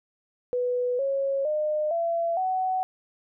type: tone with pitch steps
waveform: sine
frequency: 493.9 / 548 / 608.1 / 674.7 / 748.6 Hz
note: B4 / C#5 / D#5 / E5 / F#5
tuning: 0 / -20 / -40 / +40 / +20 cents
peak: -23 dBFS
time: 0.53-2.83 s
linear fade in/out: 0 ms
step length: 460 ms
effects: none